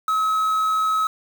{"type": "tone with quantisation", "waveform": "triangle", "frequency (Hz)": 1283, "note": "E6", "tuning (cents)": -47, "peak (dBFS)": -16, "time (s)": [0.08, 1.07], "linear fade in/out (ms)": 2, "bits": 6, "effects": []}